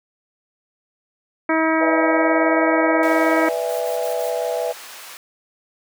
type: harmonic tone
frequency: 320.3 Hz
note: E4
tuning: 50 cents flat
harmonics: 1 / 2 / 3 / 4 / 5 / 6 / 7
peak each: -19 / -22 / -24 / -25 / -26 / -27 / -27 dBFS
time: 1.49-3.49 s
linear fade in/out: 5 ms
type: chord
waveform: sine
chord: E dominant seventh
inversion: second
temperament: just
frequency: 494.4 / 593.3 / 659.3 / 824.1 Hz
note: B4 / D5 / E5 / G#5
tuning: +2 / +18 / 0 / -14 cents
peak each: -24 / -27 / -24 / -30 dBFS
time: 1.8-4.73 s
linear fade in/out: 20 ms
type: high-pass noise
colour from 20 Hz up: pink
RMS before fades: -38 dBFS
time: 3.03-5.17 s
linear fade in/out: 0 ms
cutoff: 920 Hz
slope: 12 dB/octave
type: noise bursts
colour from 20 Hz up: blue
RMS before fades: -37 dBFS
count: 4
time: 3.68-4.311 s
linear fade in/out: 20 ms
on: 130 ms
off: 37 ms
effects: none